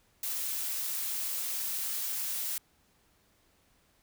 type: noise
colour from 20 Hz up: blue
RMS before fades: -34 dBFS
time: 0.23-2.58 s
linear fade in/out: 2 ms
effects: pink hiss -68 dBFS RMS until 4.02 s